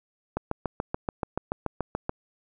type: click train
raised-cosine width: 1 ms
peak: -13 dBFS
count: 13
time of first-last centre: 0.37-2.094 s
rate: 6.96 Hz
effects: none